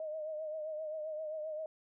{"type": "tone with vibrato", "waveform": "sine", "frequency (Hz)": 621, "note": "D#5", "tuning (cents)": -3, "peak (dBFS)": -37, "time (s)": [0, 1.66], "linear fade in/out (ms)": 2, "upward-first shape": "triangle", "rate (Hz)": 7.6, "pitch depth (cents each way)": 59, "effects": []}